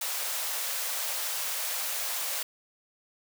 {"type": "high-pass noise", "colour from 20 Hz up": "white", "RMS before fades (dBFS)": -32, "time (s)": [0.01, 2.43], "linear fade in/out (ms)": 5, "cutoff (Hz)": 480, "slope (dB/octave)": 96, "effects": []}